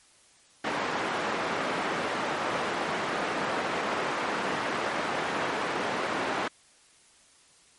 white band-pass noise, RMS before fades -30 dBFS, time 0.64-6.48 s, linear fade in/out 5 ms, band 200 to 1400 Hz, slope 12 dB/octave, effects white hiss -59 dBFS RMS until 7.78 s + MP3 48 kbps

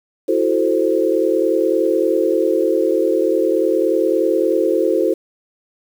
sine chord, F# half-diminished seventh, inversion third, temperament equal, 329.6 / 370 / 440 / 523.3 Hz, E4 / F#4 / A4 / C5, 0 / 0 / 0 / 0 cents, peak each -19 dBFS, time 0.28-5.14 s, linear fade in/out 10 ms, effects 7-bit

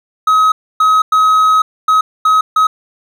triangle tone bursts at uneven times, 1272 Hz, D#6, 38 cents sharp, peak -5 dBFS, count 6, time 0.27-0.52 / 0.8-1.02 / 1.12-1.62 / 1.88-2.01 / 2.25-2.41 / 2.56-2.67 s, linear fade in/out 5 ms, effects none

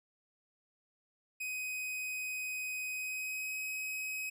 45% pulse tone with pitch glide, 2511 to 2536 Hz, D#7 to D#7, +15 to +32 cents, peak -36 dBFS, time 1.4-4.3 s, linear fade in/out 10 ms, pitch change +17 cents, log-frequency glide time 2.89-3.57 s, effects none

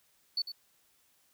triangle tone with echo, 4470 Hz, C#8, 14 cents sharp, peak -25 dBFS, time 0.37-0.42 s, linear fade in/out 5 ms, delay 100 ms, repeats 1, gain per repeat -12 dB, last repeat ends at 0.52 s, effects tanh soft clip ceiling -26 dBFS + white hiss -69 dBFS RMS until 1.33 s

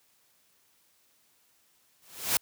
white noise with exponential growth, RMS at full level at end -22 dBFS, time 2.02-2.37 s, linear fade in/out 2 ms, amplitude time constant 75 ms, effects white hiss -67 dBFS RMS until 2.41 s + high-pass 60 Hz 12 dB/octave

